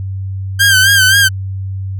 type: tone with vibrato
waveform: sawtooth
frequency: 1568 Hz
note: G6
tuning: in tune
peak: -3 dBFS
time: 0.59-1.29 s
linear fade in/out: 20 ms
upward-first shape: sine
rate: 3.8 Hz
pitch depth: 70 cents each way
effects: added 96 Hz sine -18 dBFS peak until 1.99 s